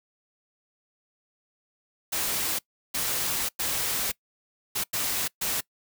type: noise bursts at uneven times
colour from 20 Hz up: white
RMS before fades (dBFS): -28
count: 6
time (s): 2.12-2.59 / 2.94-3.49 / 3.59-4.12 / 4.75-4.84 / 4.93-5.28 / 5.41-5.61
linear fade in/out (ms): 10
effects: noise-tail reverb RT60 0.1 s tail -23 dB re dry